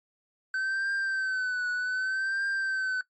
triangle tone with vibrato, 1531 Hz, G6, 41 cents flat, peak -25 dBFS, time 0.54-3.01 s, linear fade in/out 2 ms, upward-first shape triangle, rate 0.65 Hz, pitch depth 70 cents each way, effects noise-tail reverb RT60 0.1 s tail -19 dB re dry + MP3 32 kbps

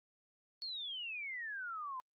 sine exponential sweep, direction down, 4435 to 999 Hz, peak -40 dBFS, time 0.62-2 s, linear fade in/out 0 ms, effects Opus 48 kbps

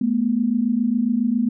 sine tone pair together, 215.6 / 242.9 Hz, A3 / B3, -35 / -29 cents, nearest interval major second, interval 206 cents, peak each -21 / -19 dBFS, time 0.01-1.49 s, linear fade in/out 5 ms, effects none

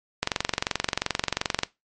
click train, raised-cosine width 0.2 ms, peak -5 dBFS, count 33, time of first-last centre 0.23-1.634 s, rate 22.8 Hz, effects noise-tail reverb RT60 0.2 s tail -19 dB re dry + MP3 48 kbps

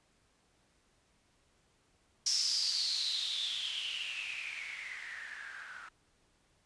violet noise with low-pass filter sweep, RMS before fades -37 dBFS, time 2.26-5.89 s, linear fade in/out 5 ms, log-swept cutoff 5500 to 1400 Hz, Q 9, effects pink hiss -71 dBFS RMS until 6.65 s + resampled to 22050 Hz

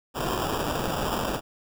white noise with sample-and-hold, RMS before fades -28 dBFS, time 0.14-1.41 s, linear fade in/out 50 ms, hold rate 2100 Hz, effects none

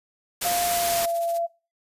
white noise, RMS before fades -26 dBFS, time 0.41-1.06 s, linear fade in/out 10 ms
sine tone with pitch glide, 701 to 679.1 Hz, F5 to F5, +6 to -49 cents, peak -23 dBFS, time 0.44-1.47 s, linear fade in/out 20 ms, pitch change -55 cents, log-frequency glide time 0.66-1.07 s
blue noise with tremolo, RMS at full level -36 dBFS, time 0.75-1.39 s, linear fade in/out 20 ms, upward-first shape triangle, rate 15 Hz, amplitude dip 80%
effects noise-tail reverb RT60 0.3 s tail -20 dB re dry + resampled to 32000 Hz

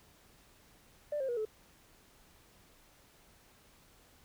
sine tone with pitch steps, 591 / 532.6 / 480 / 432.6 Hz, D5 / C5 / B4 / A4, +11 / +31 / -49 / -29 cents, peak -31 dBFS, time 1.12-1.452 s, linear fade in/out 5 ms, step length 83 ms, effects tanh soft clip ceiling -28 dBFS + pink hiss -63 dBFS RMS until 4.24 s

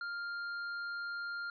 sine tone with tanh clipping, 1400 Hz, F6, 4 cents sharp, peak -39 dBFS, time 0.01-1.5 s, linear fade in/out 2 ms, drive 11 dB, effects resampled to 11025 Hz

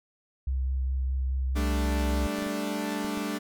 sine tone with vibrato, 65.41 Hz, C2, in tune, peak -25 dBFS, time 0.47-2.27 s, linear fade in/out 5 ms, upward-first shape triangle, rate 4.8 Hz, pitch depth 20 cents each way
sawtooth chord, G suspended second, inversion none, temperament equal, 196 / 220 / 293.7 Hz, G3 / A3 / D4, 0 / 0 / 0 cents, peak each -31 / -30 / -28 dBFS, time 1.55-3.39 s, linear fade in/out 20 ms
clicks, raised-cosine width 3 ms, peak -31 dBFS, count 7, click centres 1.852 / 2.138 / 2.386 / 2.423 / 2.466 / 3.047 / 3.175 s
effects none

